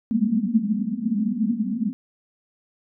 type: band-pass noise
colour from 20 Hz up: pink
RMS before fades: -23 dBFS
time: 0.11-1.93 s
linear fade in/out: 0 ms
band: 200 to 240 Hz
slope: 96 dB/octave
effects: none